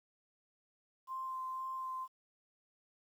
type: tone with vibrato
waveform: sine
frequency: 1044 Hz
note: C6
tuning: 4 cents flat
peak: -38 dBFS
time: 1.07-2.08 s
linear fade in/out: 50 ms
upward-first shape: sine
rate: 2 Hz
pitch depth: 9 cents each way
effects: 11-bit